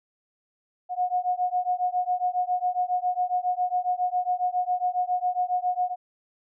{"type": "beating tone pair", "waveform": "sine", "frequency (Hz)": [721, 728.3], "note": ["F#5", "F#5"], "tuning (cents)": [-45, -28], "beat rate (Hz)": 7.3, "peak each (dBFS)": [-26, -26], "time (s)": [0.89, 5.96], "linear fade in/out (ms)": 50, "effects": []}